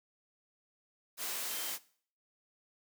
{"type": "tone in noise", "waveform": "sine", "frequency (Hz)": 3136, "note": "G7", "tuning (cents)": 0, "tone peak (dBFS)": -47, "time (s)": [1.47, 1.73], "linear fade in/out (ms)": 50, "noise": "white", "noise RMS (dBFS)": -38, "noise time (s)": [1.17, 1.79], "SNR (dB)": -12, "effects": ["noise-tail reverb RT60 0.5 s tail -19 dB re dry", "high-pass 300 Hz 12 dB/octave"]}